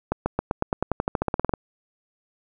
accelerating click train, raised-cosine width 1 ms, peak -8 dBFS, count 18, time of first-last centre 0.12-1.538 s, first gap 140 ms, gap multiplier 0.93, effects none

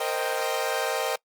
sawtooth chord, C minor seventh, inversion third, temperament equal with one note detuned, 462.4 / 523.3 / 622.3 / 784 Hz, Bb4 / C5 / Eb5 / G5, -14 / 0 / 0 / 0 cents, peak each -27 dBFS, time 0-1.16 s, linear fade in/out 5 ms, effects noise-tail reverb RT60 0.1 s tail -23 dB re dry + Opus 24 kbps

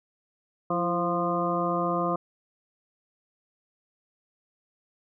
harmonic tone with a mistuned harmonic, 174.61 Hz, F3, in tune, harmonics 1 / 2 / 3 / 4 / 6 / 7, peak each -31 / -31 / -31 / -31 / -31 / -31 dBFS, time 0.7-2.16 s, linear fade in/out 5 ms, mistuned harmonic 2, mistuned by -51 cents, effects none

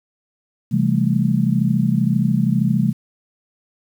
sine chord, A minor seventh, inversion first, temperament just, 132 / 165 / 198 / 220 Hz, C3 / E3 / G3 / A3, +16 / +2 / +18 / 0 cents, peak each -20 dBFS, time 0.71-2.93 s, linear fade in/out 20 ms, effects 8-bit

